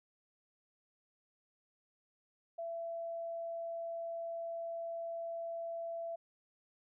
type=tone; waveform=sine; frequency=670 Hz; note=E5; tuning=28 cents sharp; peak=-38 dBFS; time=2.58-6.16 s; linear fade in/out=10 ms; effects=none